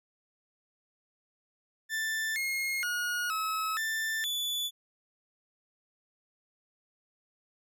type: tone with pitch steps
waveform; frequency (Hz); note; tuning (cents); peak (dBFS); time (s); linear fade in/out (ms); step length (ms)
40% pulse; 1770 / 2148 / 1444 / 1289 / 1776 / 3462; A6 / C7 / F#6 / E6 / A6 / A7; +10 / +45 / -43 / -39 / +16 / -29; -29; 1.89-4.71; 50; 470
effects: none